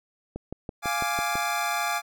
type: click train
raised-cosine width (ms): 2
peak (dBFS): -20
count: 7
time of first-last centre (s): 0.36-1.355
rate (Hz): 6.03
type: chord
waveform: 25% pulse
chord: D diminished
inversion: first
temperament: equal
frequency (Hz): 698.5 / 830.6 / 1174.7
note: F5 / Ab5 / D6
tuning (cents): 0 / 0 / 0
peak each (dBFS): -26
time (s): 0.82-2.02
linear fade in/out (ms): 50
effects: none